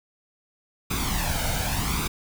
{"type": "noise with flanger", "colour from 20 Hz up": "pink", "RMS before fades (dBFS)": -26, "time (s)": [0.9, 2.08], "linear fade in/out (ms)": 10, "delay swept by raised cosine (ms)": [0.81, 1.36], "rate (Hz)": 0.86, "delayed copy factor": 0.65, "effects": []}